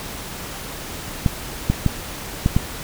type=clicks; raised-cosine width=5 ms; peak=-3 dBFS; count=5; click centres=1.262 / 1.7 / 1.863 / 2.461 / 2.565 s; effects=pink hiss -32 dBFS RMS until 2.83 s